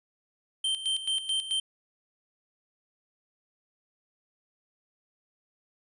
square tone with tremolo, 3127 Hz, G7, 5 cents flat, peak -26 dBFS, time 0.64-1.6 s, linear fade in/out 5 ms, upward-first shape square, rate 4.6 Hz, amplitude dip 70%, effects resampled to 24000 Hz

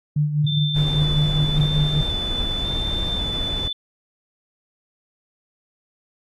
sine tone with tremolo, 149 Hz, D3, 25 cents sharp, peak -15 dBFS, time 0.16-2.01 s, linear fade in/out 5 ms, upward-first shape sine, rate 5 Hz, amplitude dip 60%
sine tone with vibrato, 3533 Hz, A7, 6 cents sharp, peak -24 dBFS, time 0.47-3.73 s, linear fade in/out 5 ms, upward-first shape square, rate 0.92 Hz, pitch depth 13 cents each way
brown noise, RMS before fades -26 dBFS, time 0.76-3.68 s, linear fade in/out 2 ms
effects AAC 32 kbps

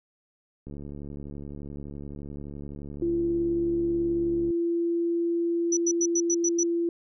click train, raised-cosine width 3 ms, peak -27 dBFS, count 276, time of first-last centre 0.67-4.505 s, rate 71.7 Hz
sine tone, 340 Hz, F4, 46 cents flat, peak -23 dBFS, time 3.02-6.89 s, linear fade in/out 2 ms
sine tone bursts, 5920 Hz, F#8, in tune, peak -23 dBFS, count 7, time 5.72-6.634 s, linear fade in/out 5 ms, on 50 ms, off 94 ms
effects none

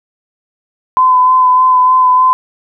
sine tone with vibrato, 1016 Hz, B5, 49 cents sharp, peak -5 dBFS, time 0.97-2.33 s, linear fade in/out 0 ms, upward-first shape sine, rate 3.3 Hz, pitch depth 17 cents each way, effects none

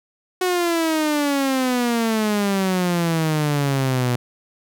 sawtooth exponential sweep, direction down, 370 to 121 Hz, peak -14 dBFS, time 0.41-4.16 s, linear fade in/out 5 ms, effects none

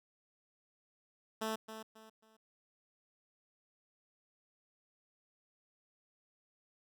10% pulse tone with echo, 220 Hz, A3, in tune, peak -27 dBFS, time 1.41-1.56 s, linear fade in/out 10 ms, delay 270 ms, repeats 3, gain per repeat -10 dB, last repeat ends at 2.37 s, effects none

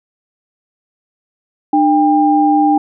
sine tone pair together, 300.8 / 798.9 Hz, D4 / G5, +42 / +33 cents, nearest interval octave + perfect fourth, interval 1691 cents, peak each -11 dBFS, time 1.73-2.78 s, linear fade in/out 5 ms, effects none

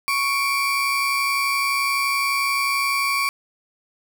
35% pulse tone pair together, 1108.7 / 2349 Hz, C#6 / D7, 0 / 0 cents, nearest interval octave + minor second, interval 1300 cents, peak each -21 / -20 dBFS, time 0.08-3.29 s, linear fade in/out 0 ms, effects none

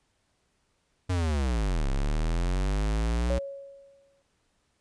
square linear two-way sweep, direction down then up, 93.4 to 32.7 to 62.5 Hz, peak -25 dBFS, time 1.09-3.39 s, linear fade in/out 10 ms, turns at 1.88 s
sine tone with exponential decay, 554.4 Hz, C#5, in tune, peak -27 dBFS, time 3.3-4.22 s, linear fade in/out 1 ms, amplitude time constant 200 ms
effects pink hiss -72 dBFS RMS until 4.8 s + resampled to 22050 Hz

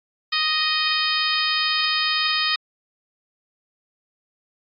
harmonic tone, 622.3 Hz, D#5, in tune, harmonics 2 / 3 / 4 / 5 / 6 / 7 / 8, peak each -27 / -27 / -27 / -27 / -27 / -27 / -27 dBFS, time 0.32-2.56 s, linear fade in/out 10 ms, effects AAC 32 kbps

